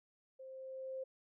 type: tone with level ramp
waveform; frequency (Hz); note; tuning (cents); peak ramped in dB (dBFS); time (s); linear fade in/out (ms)
sine; 526; C5; +9; -49 to -39; 0.39-1.04; 10
effects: none